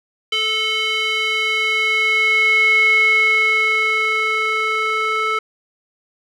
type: tone with band-pass filter sweep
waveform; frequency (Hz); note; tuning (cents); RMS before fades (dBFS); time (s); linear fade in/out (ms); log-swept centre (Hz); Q
square; 436.5; A4; -14; -17; 0.32-5.39; 5; 2800 to 1700; 7.1
effects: none